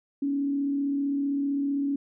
sine tone with frequency modulation, 280.3 Hz, C#4, 19 cents sharp, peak -24 dBFS, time 0.22-1.96 s, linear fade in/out 5 ms, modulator 35.5 Hz, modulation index 0.3, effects none

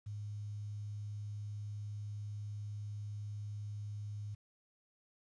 sine tone with quantisation, 103.8 Hz, G#2, in tune, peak -40 dBFS, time 0.06-4.35 s, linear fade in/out 10 ms, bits 11, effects resampled to 22050 Hz

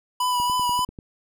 square tone with vibrato, 987.8 Hz, B5, in tune, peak -21 dBFS, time 0.2-0.85 s, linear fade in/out 5 ms, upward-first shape sine, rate 3.5 Hz, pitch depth 23 cents each way
click train, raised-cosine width 3 ms, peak -24 dBFS, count 7, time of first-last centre 0.4-0.988 s, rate 10.2 Hz
effects none

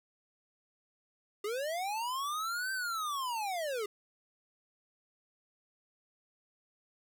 square linear two-way sweep, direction up then down, 396.2 to 1568 to 396.2 Hz, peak -34 dBFS, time 1.44-3.86 s, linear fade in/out 5 ms, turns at 2.72 s, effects 12-bit

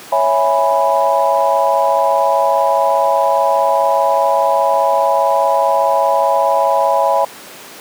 sine chord, C# minor seventh, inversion none, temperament equal, 554.4 / 659.3 / 830.6 / 987.8 Hz, C#5 / E5 / G#5 / B5, 0 / 0 / 0 / 0 cents, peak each -16 dBFS, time 0.12-7.25 s, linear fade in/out 5 ms, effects pink hiss -34 dBFS RMS until 7.8 s + high-pass 300 Hz 12 dB/octave

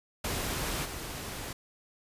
pink noise with level steps, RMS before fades -33 / -39 dBFS, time 0.24-1.53 s, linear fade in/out 5 ms, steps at 0.84 s, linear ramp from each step 20 ms, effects resampled to 32000 Hz

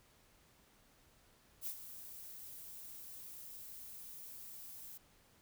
violet noise with ADSR envelope, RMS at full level -40 dBFS, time 1.61-4.98 s, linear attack 59 ms, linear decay 76 ms, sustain -11 dB, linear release 10 ms, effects pink hiss -68 dBFS RMS until 5.41 s

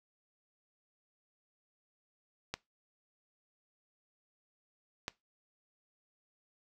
clicks, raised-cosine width 0.2 ms, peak -18 dBFS, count 2, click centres 2.54 / 5.081 s, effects noise-tail reverb RT60 0.2 s tail -21 dB re dry

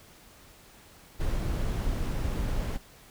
brown noise, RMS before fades -29 dBFS, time 1.19-2.78 s, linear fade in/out 20 ms, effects pink hiss -54 dBFS RMS until 3.1 s

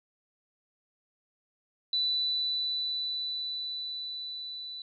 sine tone with level ramp, 3978 Hz, B7, 12 cents sharp, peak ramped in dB -25 to -38 dBFS, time 1.93-4.82 s, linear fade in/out 2 ms, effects none

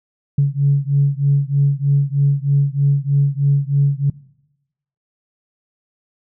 sine beating tone pair, 139.5 / 142.7 Hz, C#3 / D3, +11 / -49 cents, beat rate 3.2 Hz, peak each -15 dBFS, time 0.38-4.1 s, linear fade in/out 5 ms, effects noise-tail reverb RT60 0.9 s tail -22 dB re dry + tanh soft clip ceiling -5 dBFS

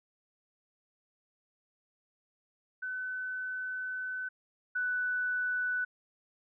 sine tone pair in turn, 1510 / 1490.1 Hz, F#6 / F#6, +35 / +12 cents, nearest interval unison, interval 23 cents, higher first, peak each -34 / -29 dBFS, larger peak second, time 2.82-4.29 / 4.75-5.85 s, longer first, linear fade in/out 10 ms, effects none

